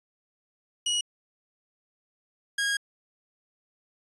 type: tone pair in turn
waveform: sawtooth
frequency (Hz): 2908 / 1635.8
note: F#7 / G#6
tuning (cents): -31 / -27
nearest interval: minor seventh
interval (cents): 996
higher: first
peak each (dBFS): -21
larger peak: neither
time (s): 0.86-1.01 / 2.58-2.77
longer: second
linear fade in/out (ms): 5
effects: resampled to 24000 Hz